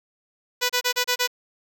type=tone bursts; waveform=5% pulse; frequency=493.9 Hz; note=B4; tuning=in tune; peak=-8 dBFS; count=6; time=0.61-1.276 s; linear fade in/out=20 ms; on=86 ms; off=30 ms; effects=none